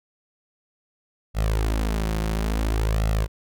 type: tone with flanger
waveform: sawtooth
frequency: 53.9 Hz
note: A1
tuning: 35 cents flat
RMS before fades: -23 dBFS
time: 1.34-3.28 s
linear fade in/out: 50 ms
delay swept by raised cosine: 1.5 to 5.6 ms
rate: 0.58 Hz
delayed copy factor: +0.7
effects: none